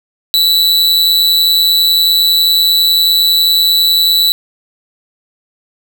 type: tone with amplitude modulation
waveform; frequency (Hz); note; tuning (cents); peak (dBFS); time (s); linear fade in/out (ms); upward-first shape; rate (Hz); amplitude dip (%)
45% pulse; 3949; B7; -1; -5; 0.34-4.32; 0; sine; 170; 65
effects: none